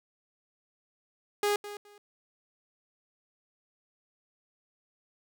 sawtooth tone with echo, 411.7 Hz, G#4, 15 cents flat, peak -21 dBFS, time 1.43-1.56 s, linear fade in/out 2 ms, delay 210 ms, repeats 2, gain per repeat -14 dB, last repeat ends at 1.98 s, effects none

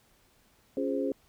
sine chord, Db major seventh, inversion none, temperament equal, 277.2 / 349.2 / 415.3 / 523.3 Hz, Db4 / F4 / Ab4 / C5, 0 / 0 / 0 / 0 cents, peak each -31 / -37 / -33 / -33 dBFS, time 0.77-1.12 s, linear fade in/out 2 ms, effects pink hiss -65 dBFS RMS until 1.28 s

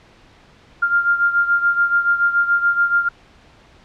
sine beating tone pair, 1396.9 / 1403.9 Hz, F6 / F6, 0 / +9 cents, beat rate 7 Hz, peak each -15 / -20 dBFS, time 0.82-3.09 s, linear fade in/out 10 ms, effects pink hiss -49 dBFS RMS until 3.84 s + low-pass 4000 Hz 12 dB/octave

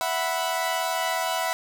sawtooth chord, E suspended second, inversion none, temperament equal, 659.3 / 740 / 987.8 Hz, E5 / F#5 / B5, 0 / 0 / 0 cents, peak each -25 dBFS, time 0.01-1.53 s, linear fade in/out 0 ms, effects none

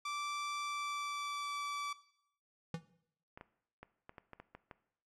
sawtooth tone with pitch glide, 1168 to 1155.9 Hz, D6 to D6, -10 to -28 cents, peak -34 dBFS, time 0.05-1.93 s, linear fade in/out 5 ms, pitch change -18 cents, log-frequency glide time 0.62-1.6 s
square tone with exponential decay, 164.81 Hz, E3, in tune, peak -34 dBFS, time 2.74-2.83 s, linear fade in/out 2 ms, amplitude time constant 18 ms
clicks, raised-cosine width 0.5 ms, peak -34 dBFS, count 9, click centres 3.375 / 3.411 / 3.83 / 4.094 / 4.182 / 4.333 / 4.4 / 4.55 / 4.712 s
effects noise-tail reverb RT60 0.7 s tail -17 dB re dry + low-pass 7000 Hz 12 dB/octave

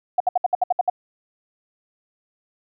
sine tone bursts, 726 Hz, F#5, 33 cents flat, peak -14 dBFS, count 9, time 0.18-0.899 s, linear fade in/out 5 ms, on 23 ms, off 64 ms, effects none

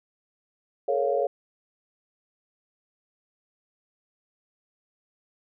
sine chord, Bb minor seventh, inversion third, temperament equal with one note detuned, 425.5 / 466.2 / 554.4 / 698.5 Hz, Ab4 / Bb4 / Db5 / F5, +42 / 0 / 0 / 0 cents, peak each -28 / -29 / -25 / -29 dBFS, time 0.88-1.27 s, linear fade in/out 5 ms, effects none

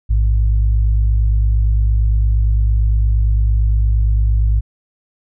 sine tone pair together, 55.09 / 103.83 Hz, A1 / G#2, +3 / 0 cents, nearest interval major seventh, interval 1097 cents, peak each -11 / -20 dBFS, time 0.09-4.61 s, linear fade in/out 20 ms, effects none

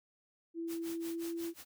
sine tone with pitch glide, 332.8 to 335.7 Hz, E4 to E4, +17 to +32 cents, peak -36 dBFS, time 0.54-1.54 s, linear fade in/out 50 ms, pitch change +15 cents, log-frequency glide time 1.13-1.23 s
white noise with tremolo, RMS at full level -47 dBFS, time 0.67-1.65 s, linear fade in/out 50 ms, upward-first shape sine, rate 5.5 Hz, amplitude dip 95%
effects none

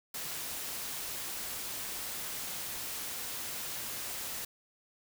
white noise, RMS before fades -39 dBFS, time 0.14-4.45 s, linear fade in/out 5 ms, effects none

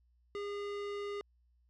square tone, 407.2 Hz, G#4, 34 cents flat, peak -38 dBFS, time 0.35-1.21 s, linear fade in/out 0 ms, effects added 60 Hz sine -67 dBFS peak until 1.69 s + low-pass 4000 Hz 12 dB/octave

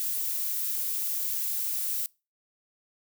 violet noise, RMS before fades -30 dBFS, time 0-2.06 s, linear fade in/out 0 ms, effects noise-tail reverb RT60 0.3 s tail -25 dB re dry

